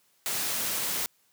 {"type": "noise", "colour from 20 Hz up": "white", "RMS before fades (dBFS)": -30, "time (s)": [0.26, 1.06], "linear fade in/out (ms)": 0, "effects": ["white hiss -67 dBFS RMS until 1.32 s", "high-pass 100 Hz 12 dB/octave"]}